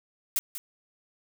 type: noise with echo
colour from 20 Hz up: blue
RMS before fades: -26 dBFS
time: 0.36-0.39 s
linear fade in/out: 0 ms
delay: 190 ms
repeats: 1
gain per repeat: -11 dB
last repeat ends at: 0.58 s
effects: none